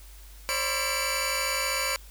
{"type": "tone cluster", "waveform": "15% pulse", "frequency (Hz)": [535, 587, 995, 1353, 2312], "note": ["C5", "D5", "B5", "E6", "D7"], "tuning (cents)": [38, -1, 13, 45, -28], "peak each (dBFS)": [-26, -30, -29, -29, -22], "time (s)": [0.49, 1.96], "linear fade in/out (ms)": 0, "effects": ["added 50 Hz sine -45 dBFS peak until 2.1 s", "white hiss -53 dBFS RMS until 2.1 s"]}